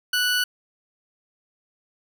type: tone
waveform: 20% pulse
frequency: 1480 Hz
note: F#6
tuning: in tune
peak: -15 dBFS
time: 0.13-0.44 s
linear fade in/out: 5 ms
effects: none